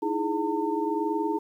sine tone cluster, 309.1 / 330.1 / 418.3 / 904 Hz, D#4 / E4 / G#4 / A5, -11 / +2 / +12 / +47 cents, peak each -30 dBFS, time 0.02-1.39 s, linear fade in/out 10 ms, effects 10-bit

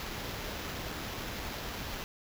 pink noise with sample-and-hold, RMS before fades -39 dBFS, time 0-2.04 s, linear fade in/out 0 ms, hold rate 8820 Hz, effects none

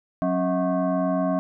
sine tone with frequency modulation, 183.3 Hz, F#3, 16 cents flat, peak -20 dBFS, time 0.22-1.39 s, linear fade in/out 0 ms, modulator 455 Hz, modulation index 1.5, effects none

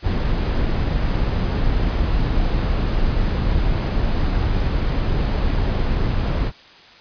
brown noise, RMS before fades -19 dBFS, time 0.02-6.52 s, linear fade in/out 50 ms, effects white hiss -45 dBFS RMS until 7 s + resampled to 11025 Hz

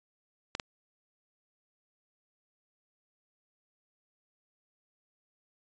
clicks, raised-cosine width 0.2 ms, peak -16 dBFS, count 2, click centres 0.551 / 0.598 s, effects resampled to 16000 Hz

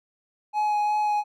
triangle tone with vibrato, 840 Hz, G#5, 19 cents sharp, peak -19 dBFS, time 0.53-1.24 s, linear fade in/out 50 ms, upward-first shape sine, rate 2.8 Hz, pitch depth 12 cents each way, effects none

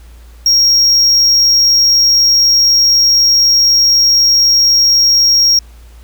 triangle tone, 5588 Hz, F8, in tune, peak -5 dBFS, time 0.46-5.59 s, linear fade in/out 2 ms, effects added 58 Hz sine -34 dBFS peak until 6.03 s + pink hiss -47 dBFS RMS until 6.03 s

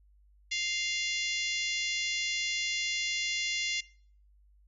harmonic tone with a mistuned harmonic, 698.5 Hz, F5, in tune, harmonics 3 / 4 / 5 / 6 / 7 / 8 / 9 / 10, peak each -34 / -36 / -38 / -40 / -41 / -42 / -43 / -44 dBFS, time 0.51-3.81 s, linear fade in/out 10 ms, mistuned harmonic 5, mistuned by -28 cents, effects noise-tail reverb RT60 0.5 s tail -21 dB re dry + added 50 Hz sine -59 dBFS peak until 4.67 s

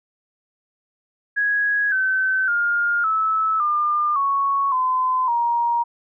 sine tone with pitch steps, 1661.2 / 1532.2 / 1413.1 / 1303.4 / 1202.1 / 1108.7 / 1022.6 / 943.1 Hz, G#6 / G6 / F6 / E6 / D6 / C#6 / C6 / A#5, 0 / -40 / +20 / -20 / +40 / 0 / -40 / +20 cents, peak -17 dBFS, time 1.36-5.84 s, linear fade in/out 20 ms, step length 560 ms, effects none

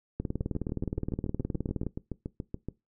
two click trains, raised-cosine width 3 ms, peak -21 / -18 dBFS, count 17 / 33, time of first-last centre 0.41-2.686 / 0.2-1.867 s, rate 7.03 / 19.2 Hz, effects noise-tail reverb RT60 0.2 s tail -20 dB re dry

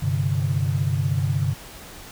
sine chord, G suspended fourth, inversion none, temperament just, 98 / 130.67 / 147 Hz, G2 / C3 / D3, 0 / -2 / +2 cents, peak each -24 / -24 / -24 dBFS, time 0.02-1.54 s, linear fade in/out 10 ms, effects pink hiss -41 dBFS RMS until 2.11 s

